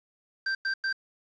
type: tone bursts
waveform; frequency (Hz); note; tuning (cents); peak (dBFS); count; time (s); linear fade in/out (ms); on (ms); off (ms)
square; 1568; G6; 0; -27; 3; 0.46-0.928; 5; 90; 99
effects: resampled to 16000 Hz + 9-bit